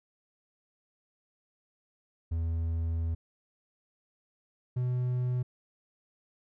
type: tone pair in turn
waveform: triangle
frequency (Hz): 82.41 / 124.84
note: E2 / B2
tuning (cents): 0 / +19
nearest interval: perfect fifth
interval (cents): 719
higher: second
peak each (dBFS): -26 / -25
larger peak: second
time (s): 2.31-3.15 / 4.76-5.43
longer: first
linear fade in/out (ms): 10
effects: none